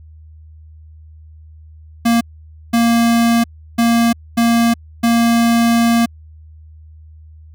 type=tone bursts at uneven times; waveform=square; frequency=232.8 Hz; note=A#3; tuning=2 cents flat; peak=-11 dBFS; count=5; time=2.05-2.21 / 2.73-3.44 / 3.78-4.13 / 4.37-4.74 / 5.03-6.06 s; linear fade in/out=10 ms; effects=added 78 Hz sine -37 dBFS peak until 7.54 s